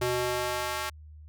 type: tone with high-pass filter sweep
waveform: square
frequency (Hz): 123.5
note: B2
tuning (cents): 0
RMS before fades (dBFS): -30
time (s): 0.01-0.9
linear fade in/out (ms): 10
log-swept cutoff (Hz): 280 to 1100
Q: 1
effects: added 76 Hz sine -45 dBFS peak until 1.28 s